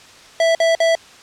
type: tone bursts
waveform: square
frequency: 659.3 Hz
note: E5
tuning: in tune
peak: -13 dBFS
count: 3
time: 0.4-0.952 s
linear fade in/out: 2 ms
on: 150 ms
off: 51 ms
effects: white hiss -43 dBFS RMS until 1.22 s + low-pass 6000 Hz 12 dB/octave